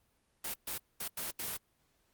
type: noise bursts at uneven times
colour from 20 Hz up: white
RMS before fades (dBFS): -38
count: 5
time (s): 0.44-0.54 / 0.67-0.78 / 1-1.08 / 1.17-1.31 / 1.39-1.57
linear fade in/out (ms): 5
effects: pink hiss -74 dBFS RMS until 2.13 s + Opus 32 kbps